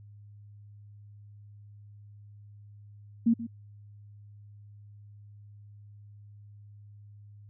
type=tone with echo; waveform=sine; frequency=230.8 Hz; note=A#3; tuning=17 cents flat; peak=-19 dBFS; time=3.26-3.34 s; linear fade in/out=10 ms; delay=130 ms; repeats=1; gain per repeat=-14 dB; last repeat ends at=3.47 s; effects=added 103 Hz sine -48 dBFS peak until 7.49 s